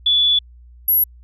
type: tone pair in turn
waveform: sine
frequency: 3442 / 11577 Hz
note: A7 / F#9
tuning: -39 / -39 cents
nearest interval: octave + major sixth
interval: 2100 cents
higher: second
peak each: -12 dBFS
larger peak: neither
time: 0.06-0.39 / 0.88-1.04 s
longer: first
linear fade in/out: 5 ms
effects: added 60 Hz sine -41 dBFS peak until 1.23 s